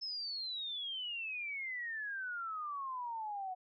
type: exponential sweep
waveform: sine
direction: down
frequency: 5274 to 729 Hz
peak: -38 dBFS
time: 0.01-3.55 s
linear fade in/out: 20 ms
effects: none